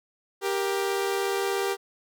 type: tone pair together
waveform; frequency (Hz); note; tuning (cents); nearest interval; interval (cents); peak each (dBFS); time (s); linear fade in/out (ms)
sawtooth; 393.4 / 470.3; G4 / A#4; +6 / +15; minor third; 309; -22 / -27; 0.41-1.77; 50
effects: none